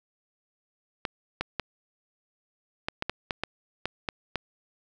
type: clicks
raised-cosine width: 0.3 ms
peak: -12 dBFS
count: 11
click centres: 1.052 / 1.41 / 1.597 / 2.885 / 3.024 / 3.096 / 3.308 / 3.436 / 3.856 / 4.088 / 4.357 s
effects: none